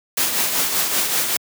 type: noise with tremolo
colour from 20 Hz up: white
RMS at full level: -18 dBFS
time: 0.17-1.37 s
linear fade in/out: 5 ms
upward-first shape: triangle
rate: 5.2 Hz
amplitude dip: 50%
effects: high-pass 150 Hz 12 dB/octave